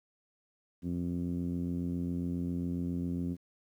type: tone with low-pass filter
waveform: 10% pulse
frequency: 87.31 Hz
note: F2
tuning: in tune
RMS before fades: -34 dBFS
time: 0.82-3.37 s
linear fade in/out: 50 ms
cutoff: 230 Hz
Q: 2.8
effects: 11-bit